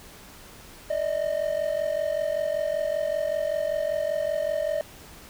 triangle ring-modulated tone, 612 Hz, D#5, 29 cents flat, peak -19 dBFS, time 0.9-4.81 s, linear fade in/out 0 ms, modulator 22.6 Hz, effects pink hiss -47 dBFS RMS until 5.29 s

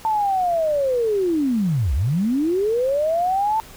sine linear two-way sweep, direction down then up, 895 to 58.4 to 895 Hz, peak -17 dBFS, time 0.05-3.6 s, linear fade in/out 0 ms, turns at 1.94 s, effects pink hiss -43 dBFS RMS until 3.76 s

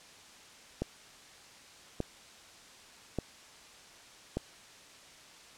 click train, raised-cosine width 2 ms, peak -18 dBFS, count 4, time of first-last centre 0.82-4.37 s, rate 0.845 Hz, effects white hiss -54 dBFS RMS until 5.57 s + low-pass 7000 Hz 12 dB/octave

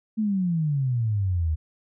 sine exponential sweep, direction down, 223.7 to 75.7 Hz, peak -21 dBFS, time 0.17-1.56 s, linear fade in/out 20 ms, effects none

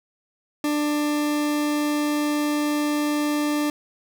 40% pulse tone, 296.3 Hz, D4, 15 cents sharp, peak -20 dBFS, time 0.64-3.7 s, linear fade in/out 2 ms, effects none

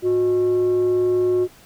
sine tone with frequency modulation, 363.7 Hz, F#4, 30 cents flat, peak -14 dBFS, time 0.02-1.48 s, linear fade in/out 50 ms, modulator 256 Hz, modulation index 0.22, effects tanh soft clip ceiling -13 dBFS + pink hiss -49 dBFS RMS until 1.65 s

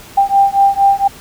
sine beating tone pair, 790 / 794.3 Hz, G5 / G5, +13 / +23 cents, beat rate 4.3 Hz, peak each -11 dBFS, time 0.17-1.08 s, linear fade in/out 10 ms, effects pink hiss -37 dBFS RMS until 1.2 s

